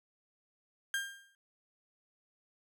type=tone with exponential decay; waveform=35% pulse; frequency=1600 Hz; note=G6; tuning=35 cents sharp; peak=-28 dBFS; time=0.94-1.35 s; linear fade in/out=1 ms; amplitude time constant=87 ms; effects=none